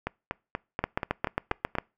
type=two click trains; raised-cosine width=0.5 ms; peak=-14 / -10 dBFS; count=8 / 8; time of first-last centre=0.07-1.753 / 0.84-1.785 s; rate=4.16 / 7.41 Hz; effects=noise-tail reverb RT60 0.3 s tail -26 dB re dry